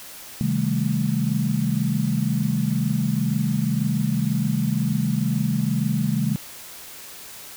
sine chord, A half-diminished seventh, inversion first, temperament just, 132 / 158.4 / 198 / 220 Hz, C3 / Eb3 / G3 / A3, +16 / +31 / +18 / 0 cents, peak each -25 dBFS, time 0.41-6.36 s, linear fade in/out 0 ms, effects white hiss -40 dBFS RMS until 7.56 s

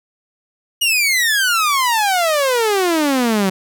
sawtooth exponential sweep, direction down, 2915 to 185 Hz, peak -10 dBFS, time 0.81-3.5 s, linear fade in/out 10 ms, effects none

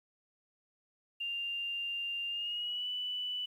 sine tone with pitch glide, 2793 to 2976 Hz, F7 to F#7, -1 to +9 cents, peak -34 dBFS, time 1.2-3.46 s, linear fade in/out 10 ms, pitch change +110 cents, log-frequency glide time 2.28-2.88 s, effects 11-bit

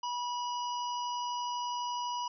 harmonic tone with a mistuned harmonic, 974 Hz, B5, 24 cents flat, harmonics 1 / 3 / 5 / 6, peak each -33 / -43 / -47 / -49 dBFS, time 0.03-2.28 s, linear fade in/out 5 ms, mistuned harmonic 5, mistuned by +23 cents, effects none

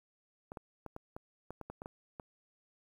clicks, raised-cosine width 1 ms, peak -29 dBFS, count 11, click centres 0.519 / 0.572 / 0.863 / 0.964 / 1.165 / 1.506 / 1.613 / 1.7 / 1.819 / 1.859 / 2.198 s, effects 10-bit

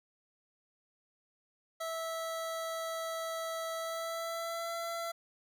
25% pulse tone with pitch glide, 654 to 673.9 Hz, E5 to E5, -14 to +38 cents, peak -32 dBFS, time 1.8-5.12 s, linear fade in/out 10 ms, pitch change +52 cents, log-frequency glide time 3.77-4.74 s, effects none

